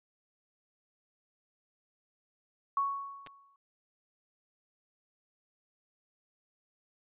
sine tone with exponential decay, 1111 Hz, C#6, 4 cents sharp, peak -25 dBFS, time 2.77-3.56 s, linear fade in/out 2 ms, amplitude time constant 170 ms
clicks, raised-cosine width 0.2 ms, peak -29 dBFS, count 2, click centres 3.264 / 3.271 s
effects resampled to 8000 Hz

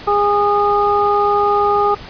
harmonic tone, 410 Hz, G#4, 22 cents flat, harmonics 1 / 2 / 3, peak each -16 / -16 / -16 dBFS, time 0.07-1.95 s, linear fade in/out 10 ms, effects pink hiss -34 dBFS RMS until 2.09 s + resampled to 11025 Hz

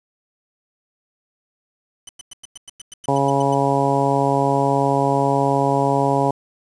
15% pulse tone bursts, 3014 Hz, F#7, 31 cents sharp, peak -26 dBFS, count 13, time 2.07-3.544 s, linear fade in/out 5 ms, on 22 ms, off 99 ms
harmonic tone, 138.59 Hz, C#3, in tune, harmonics 1 / 2 / 3 / 4 / 5 / 6 / 7, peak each -23 / -23 / -23 / -23 / -23 / -23 / -23 dBFS, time 3.08-6.31 s, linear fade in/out 5 ms
effects resampled to 22050 Hz + 7-bit

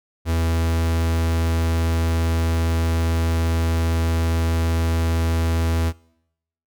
45% pulse tone, 82.41 Hz, E2, in tune, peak -18 dBFS, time 0.25-5.93 s, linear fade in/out 50 ms, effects noise-tail reverb RT60 0.8 s tail -24 dB re dry

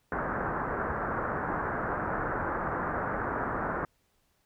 white low-pass noise, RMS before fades -32 dBFS, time 0.12-3.85 s, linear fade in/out 2 ms, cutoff 1600 Hz, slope 48 dB/octave, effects pink hiss -72 dBFS RMS until 4.45 s

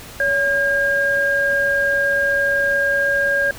sine tone pair together, 563.2 / 1617 Hz, C#5 / G#6, +27 / -47 cents, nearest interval octave + tritone, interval 1826 cents, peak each -21 / -16 dBFS, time 0.2-3.51 s, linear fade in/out 2 ms, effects pink hiss -37 dBFS RMS until 3.58 s

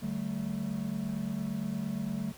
triangle chord, D suspended fourth, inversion none, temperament equal with one note detuned, 146.83 / 191.3 / 220 Hz, D3 / G3 / A3, 0 / -42 / 0 cents, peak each -37 / -33 / -33 dBFS, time 0.02-2.32 s, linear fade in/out 10 ms, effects pink hiss -52 dBFS RMS until 2.37 s

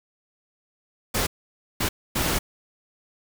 pink noise bursts at uneven times, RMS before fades -24 dBFS, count 3, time 1.14-1.27 / 1.8-1.89 / 2.15-2.39 s, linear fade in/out 10 ms, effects none

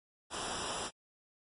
pink noise with comb filter, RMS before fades -38 dBFS, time 0.3-0.91 s, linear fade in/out 50 ms, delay 0.46 ms, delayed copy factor -0.8, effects MP3 48 kbps

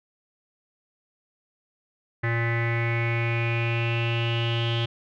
square tone with low-pass filter sweep, 116.54 Hz, A#2, in tune, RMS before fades -25 dBFS, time 2.23-4.86 s, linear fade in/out 10 ms, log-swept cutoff 1900 to 3200 Hz, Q 8.4, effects none

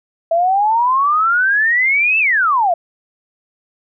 sine exponential two-way sweep, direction up then down, 654 to 2679 to 654 Hz, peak -11 dBFS, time 0.31-2.74 s, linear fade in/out 5 ms, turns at 2.19 s, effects none

